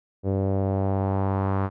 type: tone with low-pass filter sweep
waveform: sawtooth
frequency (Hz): 97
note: G2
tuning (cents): -18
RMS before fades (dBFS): -24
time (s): 0.23-1.7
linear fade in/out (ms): 50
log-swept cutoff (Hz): 490 to 1200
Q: 2.1
effects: none